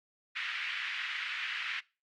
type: band-pass noise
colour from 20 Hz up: white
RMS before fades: -37 dBFS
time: 0.35-1.81 s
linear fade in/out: 20 ms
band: 1600 to 2700 Hz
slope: 24 dB/octave
effects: noise-tail reverb RT60 0.3 s tail -22 dB re dry + Opus 48 kbps